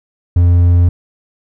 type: tone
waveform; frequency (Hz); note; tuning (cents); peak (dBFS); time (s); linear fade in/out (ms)
triangle; 87.31; F2; 0; -4; 0.36-0.89; 5
effects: none